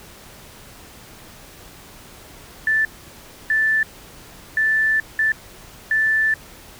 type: tone bursts at uneven times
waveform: sine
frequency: 1760 Hz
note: A6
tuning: in tune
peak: -15 dBFS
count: 5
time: 2.67-2.85 / 3.5-3.83 / 4.57-5 / 5.19-5.32 / 5.91-6.34 s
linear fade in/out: 2 ms
effects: pink hiss -43 dBFS RMS until 6.79 s